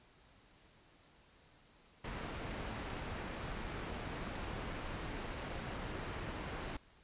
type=low-pass noise; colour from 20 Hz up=pink; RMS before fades=-43 dBFS; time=2.04-6.77 s; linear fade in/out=5 ms; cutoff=2700 Hz; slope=12 dB/octave; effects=pink hiss -65 dBFS RMS until 7.03 s + resampled to 8000 Hz